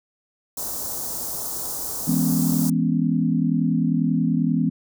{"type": "band-stop noise", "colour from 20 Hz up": "white", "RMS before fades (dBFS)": -29, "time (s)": [0.57, 2.7], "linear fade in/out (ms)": 5, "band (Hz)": [1100, 5400], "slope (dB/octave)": 24}
{"type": "chord", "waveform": "sine", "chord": "C# minor seventh", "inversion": "first", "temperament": "equal with one note detuned", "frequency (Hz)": [164.81, 206.9, 246.9, 277.2], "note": ["E3", "G#3", "B3", "C#4"], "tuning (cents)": [0, -6, 0, 0], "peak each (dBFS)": [-22, -25, -22, -26], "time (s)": [2.07, 4.7], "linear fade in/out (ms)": 10}
{"effects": []}